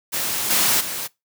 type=noise with level steps; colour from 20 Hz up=white; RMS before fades=-24 / -18 / -28 dBFS; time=0.12-1.08 s; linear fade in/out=20 ms; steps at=0.5 / 0.8 s; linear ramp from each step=10 ms; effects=noise-tail reverb RT60 0.2 s tail -22 dB re dry + high-pass 100 Hz 12 dB/octave